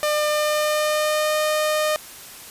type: tone with pitch glide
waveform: sawtooth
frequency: 601 to 612.2 Hz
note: D5 to D#5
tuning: +40 to -28 cents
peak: -15 dBFS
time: 0.03-1.96 s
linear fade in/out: 0 ms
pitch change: +32 cents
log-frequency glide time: 0.26-1.35 s
effects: white hiss -40 dBFS RMS until 2.5 s + resampled to 32000 Hz